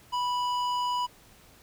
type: tone with hard clipping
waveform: sine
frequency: 985 Hz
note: B5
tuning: 5 cents flat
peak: -28 dBFS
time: 0.12-1.07 s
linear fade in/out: 20 ms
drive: 11 dB
effects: pink hiss -56 dBFS RMS until 1.62 s